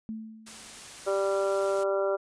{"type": "tone with exponential decay", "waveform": "sine", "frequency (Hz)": 220.2, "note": "A3", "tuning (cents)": 2, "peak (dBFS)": -31, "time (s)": [0.09, 0.88], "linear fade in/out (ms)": 0, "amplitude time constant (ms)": 170}
{"type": "noise", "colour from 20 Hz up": "white", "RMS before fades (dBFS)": -44, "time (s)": [0.46, 1.84], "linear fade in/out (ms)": 10}
{"type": "harmonic tone", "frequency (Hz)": 196, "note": "G3", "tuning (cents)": 0, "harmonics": [2, 3, 4, 5, 6, 7], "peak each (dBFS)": [-28, -27, -40, -40, -41, -36], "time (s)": [1.06, 2.17], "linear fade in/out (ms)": 20}
{"effects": ["resampled to 22050 Hz"]}